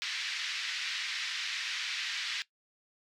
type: band-pass noise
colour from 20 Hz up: pink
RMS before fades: -36 dBFS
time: 0.02-2.42 s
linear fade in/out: 0 ms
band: 1800 to 5100 Hz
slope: 24 dB/octave
effects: noise-tail reverb RT60 0.1 s tail -17 dB re dry